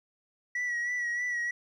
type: tone with vibrato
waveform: sine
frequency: 1936 Hz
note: B6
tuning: 35 cents flat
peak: -26 dBFS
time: 0.55-1.51 s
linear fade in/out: 5 ms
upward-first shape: sine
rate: 3.2 Hz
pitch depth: 37 cents each way
effects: tanh soft clip ceiling -28 dBFS + 11-bit